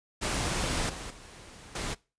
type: noise with level steps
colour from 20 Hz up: pink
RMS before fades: -30 / -40 / -49 / -34 dBFS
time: 0.21-1.95 s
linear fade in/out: 20 ms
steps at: 0.89 / 1.1 / 1.75 s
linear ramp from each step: 5 ms
effects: noise-tail reverb RT60 0.3 s tail -22 dB re dry + resampled to 22050 Hz